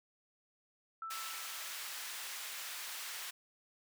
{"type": "tone with exponential decay", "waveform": "sine", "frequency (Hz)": 1325, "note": "E6", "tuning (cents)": 9, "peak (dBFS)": -39, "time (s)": [1.02, 2.22], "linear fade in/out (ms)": 2, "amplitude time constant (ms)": 260}
{"type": "high-pass noise", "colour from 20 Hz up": "pink", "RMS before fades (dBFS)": -44, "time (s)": [1.1, 3.31], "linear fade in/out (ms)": 10, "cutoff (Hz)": 1500, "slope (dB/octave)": 12}
{"effects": []}